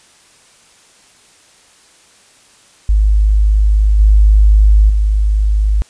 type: tone with level steps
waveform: sine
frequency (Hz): 51.91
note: G#1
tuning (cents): 0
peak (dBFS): -7 / -4 / -9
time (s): 2.89-5.82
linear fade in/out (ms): 0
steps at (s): 3.99 / 4.89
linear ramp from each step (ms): 10
effects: white hiss -47 dBFS RMS until 5.89 s + resampled to 22050 Hz